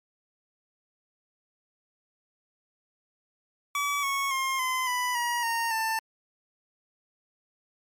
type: tone with pitch steps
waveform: 25% pulse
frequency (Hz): 1144 / 1103.8 / 1064.9 / 1027.5 / 991.3 / 956.4 / 922.8 / 890.3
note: D6 / C#6 / C6 / C6 / B5 / A#5 / A#5 / A5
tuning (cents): -46 / -8 / +30 / -32 / +6 / +44 / -18 / +20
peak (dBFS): -22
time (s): 3.75-5.99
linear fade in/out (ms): 2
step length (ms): 280
effects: MP3 64 kbps